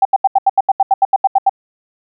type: tone bursts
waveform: sine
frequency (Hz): 779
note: G5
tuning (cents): -11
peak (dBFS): -6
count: 14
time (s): 0.02-1.495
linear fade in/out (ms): 5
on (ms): 32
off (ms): 79
effects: none